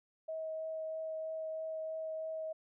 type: tone with vibrato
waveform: sine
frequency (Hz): 637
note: D#5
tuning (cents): +41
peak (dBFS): -37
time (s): 0.28-2.53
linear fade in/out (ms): 10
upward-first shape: triangle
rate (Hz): 3.1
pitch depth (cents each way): 9
effects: none